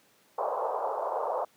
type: band-pass noise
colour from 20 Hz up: pink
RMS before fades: -31 dBFS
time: 0.38-1.45 s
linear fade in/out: 5 ms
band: 470 to 1100 Hz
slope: 48 dB/octave
effects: pink hiss -63 dBFS RMS until 1.56 s + high-pass 200 Hz 12 dB/octave